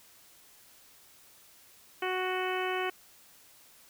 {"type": "harmonic tone with a mistuned harmonic", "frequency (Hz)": 370, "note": "F#4", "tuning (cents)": 0, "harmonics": [1, 2, 3, 4, 5, 6, 7, 8], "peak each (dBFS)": [-33, -36, -38, -39, -40, -41, -41, -42], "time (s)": [2.02, 2.9], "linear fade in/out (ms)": 5, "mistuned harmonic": 8, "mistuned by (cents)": 27, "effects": ["white hiss -58 dBFS RMS until 3.89 s"]}